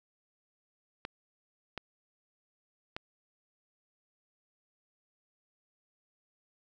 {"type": "clicks", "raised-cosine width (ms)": 0.3, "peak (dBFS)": -21, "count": 3, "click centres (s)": [1.051, 1.777, 2.965], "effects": []}